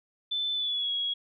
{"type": "tone with pitch glide", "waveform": "sine", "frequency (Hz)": [3520, 3322], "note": ["A7", "G#7"], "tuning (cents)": [0, 0], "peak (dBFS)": -27, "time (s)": [0.31, 1.14], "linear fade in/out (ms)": 10, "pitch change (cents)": -100, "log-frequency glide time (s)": [0.54, 0.91], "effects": []}